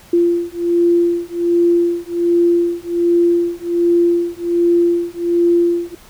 sine beating tone pair, 343.9 / 345.2 Hz, F4 / F4, -27 / -20 cents, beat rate 1.3 Hz, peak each -15 dBFS, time 0.13-5.95 s, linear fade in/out 5 ms, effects pink hiss -44 dBFS RMS until 6.09 s

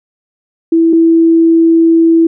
sine tone pair in turn, 329.6 / 329.6 Hz, E4 / E4, 0 / 0 cents, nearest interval unison, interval 0 cents, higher neither, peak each -5 / -4 dBFS, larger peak second, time 0.72-0.93 / 0.93-2.27 s, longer second, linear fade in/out 5 ms, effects none

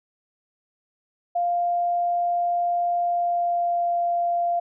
sine tone with pitch glide, 698.5 to 693.3 Hz, F5 to F5, 0 to -13 cents, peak -20 dBFS, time 1.35-4.6 s, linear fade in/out 10 ms, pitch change -13 cents, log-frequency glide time 3.01-3.96 s, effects none

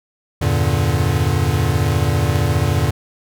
square chord, E half-diminished seventh, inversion none, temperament equal with one note detuned, 83.17 / 98 / 116.54 / 146.83 Hz, E2 / G2 / Bb2 / D3, +16 / 0 / 0 / 0 cents, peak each -21 dBFS, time 0.41-2.91 s, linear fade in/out 10 ms, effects none

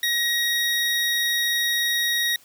square tone pair together, 1893 / 3766 Hz, A#6 / A#7, +26 / +17 cents, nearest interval octave, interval 1191 cents, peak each -24 dBFS, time 0.03-2.36 s, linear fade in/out 2 ms, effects white hiss -54 dBFS RMS until 2.44 s

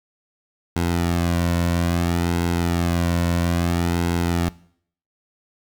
sawtooth tone with flanger, 85.9 Hz, F2, 28 cents flat, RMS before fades -21 dBFS, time 0.76-4.49 s, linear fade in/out 0 ms, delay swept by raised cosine 1.7 to 2.47 ms, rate 0.6 Hz, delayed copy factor -0.6, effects noise-tail reverb RT60 0.6 s tail -20 dB re dry

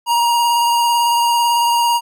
square tone with vibrato, 944 Hz, A#5, 22 cents sharp, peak -13 dBFS, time 0.06-2.01 s, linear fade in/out 50 ms, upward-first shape sine, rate 18 Hz, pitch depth 17 cents each way, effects none

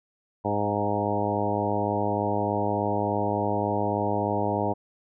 harmonic tone with a mistuned harmonic, 103.4 Hz, G#2, 7 cents flat, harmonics 1 / 2 / 3 / 4 / 5 / 6 / 7 / 8 / 9, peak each -32 / -32 / -32 / -32 / -32 / -32 / -32 / -32 / -32 dBFS, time 0.44-4.74 s, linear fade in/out 20 ms, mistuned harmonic 7, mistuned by -15 cents, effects none

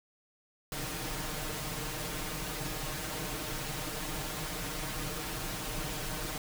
pink noise with comb filter, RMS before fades -37 dBFS, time 0.72-6.38 s, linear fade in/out 2 ms, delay 6.5 ms, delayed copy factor +0.9, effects none

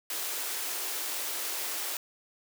white high-pass noise, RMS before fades -34 dBFS, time 0.1-1.97 s, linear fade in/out 2 ms, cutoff 300 Hz, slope 48 dB/octave, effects none

